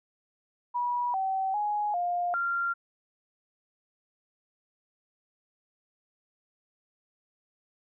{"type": "tone with pitch steps", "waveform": "sine", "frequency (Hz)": [971, 767, 834, 705, 1385], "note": ["B5", "G5", "G#5", "F5", "F6"], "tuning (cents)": [-30, -38, 7, 16, -15], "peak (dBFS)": -26, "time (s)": [0.74, 2.74], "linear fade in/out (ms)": 20, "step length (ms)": 400, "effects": []}